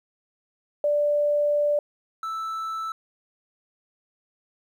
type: tone pair in turn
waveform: sine / triangle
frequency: 587.3 / 1318.4 Hz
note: D5 / E6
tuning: 0 / 0 cents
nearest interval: octave + major second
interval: 1400 cents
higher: second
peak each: -19 / -26 dBFS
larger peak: first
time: 0.84-1.79 / 2.23-2.92 s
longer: first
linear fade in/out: 2 ms
effects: 10-bit